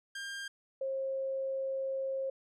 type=tone pair in turn; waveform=sawtooth / sine; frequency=1600 / 535.6 Hz; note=G6 / C5; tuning=+35 / +40 cents; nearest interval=octave + perfect fifth; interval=1895 cents; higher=first; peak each=-35 / -32 dBFS; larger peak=second; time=0.15-0.48 / 0.81-2.3 s; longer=second; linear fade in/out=5 ms; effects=low-pass 9000 Hz 12 dB/octave